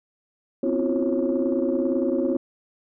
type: tone cluster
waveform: sine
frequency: 251.9 / 269.8 / 330.3 / 360.4 / 545 Hz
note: B3 / C#4 / E4 / F#4 / C#5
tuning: +34 / -47 / +4 / -45 / -29 cents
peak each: -26 dBFS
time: 0.63-2.37 s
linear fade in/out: 5 ms
effects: tanh soft clip ceiling -13 dBFS